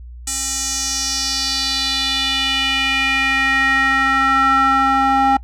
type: tone with band-pass filter sweep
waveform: square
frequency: 268.7 Hz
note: C4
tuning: 46 cents sharp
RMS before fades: -17 dBFS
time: 0.27-5.37 s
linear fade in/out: 5 ms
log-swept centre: 7700 to 950 Hz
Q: 3.4
effects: noise-tail reverb RT60 0.1 s tail -23 dB re dry + added 60 Hz sine -32 dBFS peak until 5.43 s